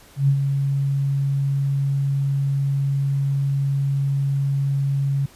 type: tone with ADSR envelope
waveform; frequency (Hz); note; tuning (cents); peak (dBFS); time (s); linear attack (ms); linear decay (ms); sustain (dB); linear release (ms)
sine; 138.59; C#3; 0; -12; 0.16-5.26; 120; 80; -6; 6
effects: pink hiss -49 dBFS RMS until 5.35 s + resampled to 32000 Hz